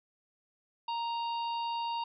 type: harmonic tone with a mistuned harmonic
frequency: 932.3 Hz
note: A#5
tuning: in tune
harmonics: 1 / 3 / 4 / 5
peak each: -32 / -43 / -47 / -48 dBFS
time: 0.88-2.04 s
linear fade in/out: 5 ms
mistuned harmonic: 5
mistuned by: -16 cents
effects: none